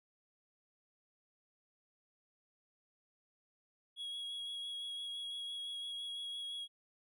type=tone with vibrato; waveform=triangle; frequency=3322 Hz; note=G#7; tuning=in tune; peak=-39 dBFS; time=3.96-6.68 s; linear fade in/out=50 ms; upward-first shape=sine; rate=5.9 Hz; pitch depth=13 cents each way; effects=none